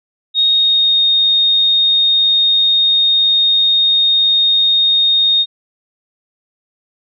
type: tone with pitch glide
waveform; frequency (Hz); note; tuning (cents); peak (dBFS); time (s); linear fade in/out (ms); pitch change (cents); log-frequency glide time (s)
sine; 3729 to 3701; A#7 to A#7; 0 to -13; -9; 0.34-5.46; 50; -13; 0.5-1.02
effects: none